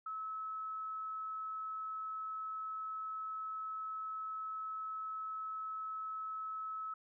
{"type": "tone", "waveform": "sine", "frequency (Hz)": 1296, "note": "E6", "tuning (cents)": -30, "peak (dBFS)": -39, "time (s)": [0.06, 6.94], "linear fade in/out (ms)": 5, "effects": []}